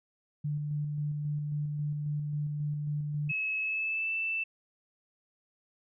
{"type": "tone with tremolo", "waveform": "sine", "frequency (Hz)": 148, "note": "D3", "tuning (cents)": 14, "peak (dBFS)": -29, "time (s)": [0.44, 3.32], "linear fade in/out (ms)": 10, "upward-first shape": "square", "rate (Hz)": 3.7, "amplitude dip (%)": 25}
{"type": "tone with pitch glide", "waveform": "sine", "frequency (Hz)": [2581, 2654], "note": ["E7", "E7"], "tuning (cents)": [-37, 11], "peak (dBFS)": -29, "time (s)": [3.29, 4.44], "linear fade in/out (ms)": 10, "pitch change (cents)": 48, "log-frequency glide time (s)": [3.6, 4.13]}
{"effects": []}